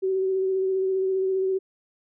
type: tone with vibrato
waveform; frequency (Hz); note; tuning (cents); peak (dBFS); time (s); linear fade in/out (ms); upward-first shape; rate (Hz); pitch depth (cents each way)
sine; 380; F#4; +46; -21; 0.02-1.59; 20; sine; 15; 19
effects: none